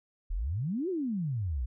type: exponential two-way sweep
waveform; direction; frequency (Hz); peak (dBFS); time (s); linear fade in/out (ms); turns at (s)
sine; up then down; 35.03 to 392 to 55.8; -29; 0.3-1.66; 10; 0.89
effects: none